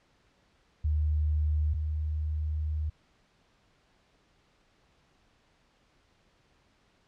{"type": "tone pair in turn", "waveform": "sine", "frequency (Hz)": [76, 76.75], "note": ["D#2", "D#2"], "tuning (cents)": [-40, -23], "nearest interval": "unison", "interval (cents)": 17, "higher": "second", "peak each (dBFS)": [-24, -28], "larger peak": "first", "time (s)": [[0.84, 1.74], [1.74, 2.9]], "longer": "second", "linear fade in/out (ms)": 10, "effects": ["pink hiss -67 dBFS RMS until 7.07 s", "low-pass 5000 Hz 12 dB/octave"]}